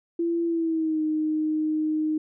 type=tone with pitch glide; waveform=sine; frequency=337.7 to 309.7 Hz; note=E4 to D#4; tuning=+42 to -8 cents; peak=-22 dBFS; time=0.19-2.18 s; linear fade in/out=5 ms; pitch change=-150 cents; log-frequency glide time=0.45-1.02 s; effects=none